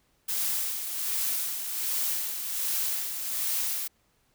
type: noise with tremolo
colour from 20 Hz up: blue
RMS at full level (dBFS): -28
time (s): 0.28-3.88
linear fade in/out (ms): 10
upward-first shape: sine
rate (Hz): 1.3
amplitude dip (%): 50
effects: pink hiss -69 dBFS RMS until 4.34 s